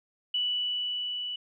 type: tone with level ramp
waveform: sine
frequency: 2960 Hz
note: F#7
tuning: in tune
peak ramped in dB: -25 to -32 dBFS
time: 0.34-1.36 s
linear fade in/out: 5 ms
effects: none